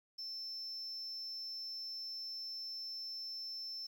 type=tone; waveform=sine; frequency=5320 Hz; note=E8; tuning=15 cents sharp; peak=-40 dBFS; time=0.18-3.87 s; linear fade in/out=10 ms; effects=tanh soft clip ceiling -38 dBFS + 11-bit